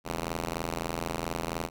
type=ring-modulated tone; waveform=5% pulse; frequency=83.2 Hz; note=E2; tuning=17 cents sharp; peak=-17 dBFS; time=0.04-1.7 s; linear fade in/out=50 ms; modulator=196 Hz; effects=none